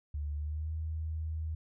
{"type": "tone with pitch glide", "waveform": "sine", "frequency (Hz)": [73.5, 79.23], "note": ["D2", "D#2"], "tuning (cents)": [2, 32], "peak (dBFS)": -33, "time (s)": [0.14, 1.55], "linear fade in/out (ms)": 5, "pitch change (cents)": 130, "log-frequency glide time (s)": [0.35, 0.72], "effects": []}